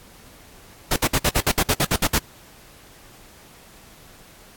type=noise bursts; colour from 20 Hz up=pink; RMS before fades=-19 dBFS; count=12; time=0.91-2.183 s; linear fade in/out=5 ms; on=52 ms; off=59 ms; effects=pink hiss -48 dBFS RMS until 4.56 s + AAC 64 kbps